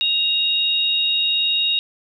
sine tone pair together, 2803 / 3764 Hz, F7 / A#7, +6 / +16 cents, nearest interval perfect fourth, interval 510 cents, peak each -21 / -18 dBFS, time 0.01-1.79 s, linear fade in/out 0 ms, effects none

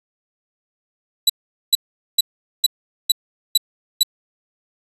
sawtooth tone bursts, 3951 Hz, B7, in tune, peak -7 dBFS, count 7, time 1.27-4.032 s, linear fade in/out 5 ms, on 26 ms, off 430 ms, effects resampled to 32000 Hz

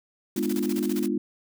white noise with tremolo, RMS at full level -37 dBFS, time 0.36-1.08 s, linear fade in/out 5 ms, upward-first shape square, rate 15 Hz, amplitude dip 80%
sine chord, G# diminished seventh, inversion none, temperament equal with one note detuned, 207.7 / 246.9 / 300.9 / 349.2 Hz, G#3 / B3 / D4 / F4, 0 / 0 / +42 / 0 cents, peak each -29 dBFS, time 0.36-1.18 s, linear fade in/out 5 ms
effects none

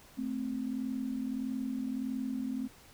sine tone pair together, 220 / 261.6 Hz, A3 / C4, 0 / 0 cents, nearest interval minor third, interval 300 cents, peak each -37 / -34 dBFS, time 0.17-2.68 s, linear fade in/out 20 ms, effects pink hiss -57 dBFS RMS until 2.93 s

